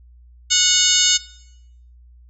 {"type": "harmonic tone with a mistuned harmonic", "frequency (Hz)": 733, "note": "F#5", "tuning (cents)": -16, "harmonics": [2, 3, 4, 5, 6, 7, 8, 9, 10], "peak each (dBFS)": [-29, -28, -20, -21, -22, -24, -24, -20, -23], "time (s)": [0.5, 1.18], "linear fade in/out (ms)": 20, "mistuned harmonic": 8, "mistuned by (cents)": 80, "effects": ["noise-tail reverb RT60 0.8 s tail -19 dB re dry", "added 60 Hz sine -44 dBFS peak until 2.29 s"]}